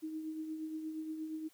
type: tone with tremolo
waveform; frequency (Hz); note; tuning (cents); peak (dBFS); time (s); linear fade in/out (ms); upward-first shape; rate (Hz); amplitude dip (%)
sine; 314.4; D#4; +18; -36; 0.02-1.49; 20; triangle; 8.5; 50
effects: white hiss -67 dBFS RMS until 1.53 s

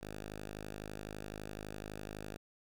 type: tone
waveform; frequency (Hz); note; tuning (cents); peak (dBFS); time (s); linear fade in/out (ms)
5% pulse; 51.91; G#1; 0; -32; 0.01-2.37; 10
effects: none

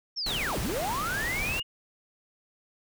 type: linear two-way sweep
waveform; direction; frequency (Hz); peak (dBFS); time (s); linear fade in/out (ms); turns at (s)
sine; down then up; 5588 to 35.17 to 2904; -29; 0.16-1.63; 20; 0.59
type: noise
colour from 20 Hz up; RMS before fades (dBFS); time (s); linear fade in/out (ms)
pink; -34; 0.26-1.6; 5
effects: none

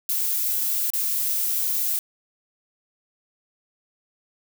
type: noise with dropouts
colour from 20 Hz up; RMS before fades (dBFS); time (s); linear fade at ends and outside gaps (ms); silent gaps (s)
violet; -24; 0.09-1.99; 1; 0.903-0.935
effects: none

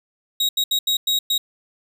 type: tone bursts at uneven times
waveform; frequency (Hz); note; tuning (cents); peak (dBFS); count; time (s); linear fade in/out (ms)
40% pulse; 3800; A#7; +33; -16; 6; 0.4-0.49 / 0.57-0.64 / 0.71-0.79 / 0.87-0.97 / 1.07-1.19 / 1.3-1.38; 5
effects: none

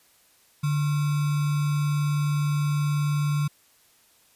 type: tone with sample-and-hold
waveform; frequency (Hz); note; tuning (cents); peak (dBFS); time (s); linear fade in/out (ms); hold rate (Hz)
sine; 146.83; D3; 0; -21; 0.63-3.48; 10; 1225
effects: white hiss -60 dBFS RMS until 4.35 s + resampled to 32000 Hz

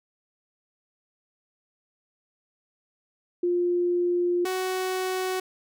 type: tone pair in turn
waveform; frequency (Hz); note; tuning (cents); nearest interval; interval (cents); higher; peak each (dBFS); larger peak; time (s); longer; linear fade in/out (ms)
sine / sawtooth; 352.1 / 372.7; F4 / F#4; +14 / +13; minor second; 99; second; -21 / -22; first; 3.43-4.45 / 4.45-5.4; first; 5
effects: none

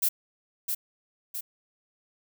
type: noise with echo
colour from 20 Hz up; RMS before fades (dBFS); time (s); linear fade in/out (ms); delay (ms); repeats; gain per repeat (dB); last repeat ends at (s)
violet; -24; 0.02-0.09; 10; 660; 2; -5; 1.41
effects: none

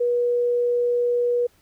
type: tone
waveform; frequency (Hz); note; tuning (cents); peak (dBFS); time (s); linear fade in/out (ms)
sine; 483.6; B4; -36; -18; 0-1.47; 10
effects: pink hiss -60 dBFS RMS until 1.61 s

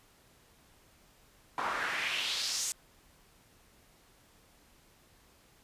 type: noise with band-pass filter sweep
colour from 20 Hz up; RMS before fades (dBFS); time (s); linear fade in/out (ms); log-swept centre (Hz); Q
pink; -34; 1.58-2.72; 0; 960 to 7600; 2.5
effects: pink hiss -63 dBFS RMS until 5.63 s + resampled to 32000 Hz

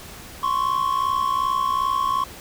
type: tone pair together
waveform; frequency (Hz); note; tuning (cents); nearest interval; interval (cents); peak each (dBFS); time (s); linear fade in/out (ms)
triangle; 1046.5 / 1109.1; C6 / C#6; 0 / +1; minor second; 101; -21 / -20; 0.43-2.24; 5
effects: pink hiss -40 dBFS RMS until 2.4 s

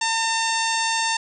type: harmonic tone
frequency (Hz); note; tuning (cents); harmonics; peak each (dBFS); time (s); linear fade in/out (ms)
904; A5; +47; 1 / 2 / 3 / 4 / 5 / 6 / 7 / 8 / 9; -24 / -27 / -29 / -30 / -31 / -32 / -32 / -33 / -34; 0.01-1.17; 5
effects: none

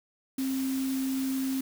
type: tone in noise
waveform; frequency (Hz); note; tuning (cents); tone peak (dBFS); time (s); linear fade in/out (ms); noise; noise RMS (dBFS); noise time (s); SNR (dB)
sine; 265.4; C4; +25; -27; 0.38-1.61; 5; white; -41; 0.38-1.61; +11
effects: none

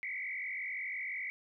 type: tone with frequency modulation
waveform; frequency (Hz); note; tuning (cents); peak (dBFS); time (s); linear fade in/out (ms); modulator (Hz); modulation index
sine; 2129; C7; +30; -36; 0.03-1.3; 0; 45.8; 3.4
effects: none

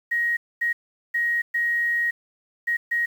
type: tone bursts at uneven times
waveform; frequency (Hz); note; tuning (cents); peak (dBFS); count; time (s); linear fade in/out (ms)
sine; 1885; A#6; +19; -20; 6; 0.11-0.37 / 0.61-0.73 / 1.14-1.42 / 1.54-2.11 / 2.67-2.77 / 2.91-3.06; 10
effects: 8-bit

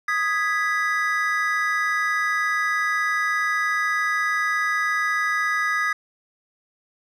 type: chord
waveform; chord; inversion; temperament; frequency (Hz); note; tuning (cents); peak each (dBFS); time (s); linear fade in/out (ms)
triangle; G# minor; second; equal; 1244.5 / 1661.2 / 1975.5; D#6 / G#6 / B6; 0 / 0 / 0; -23; 0.08-5.93; 5
effects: none

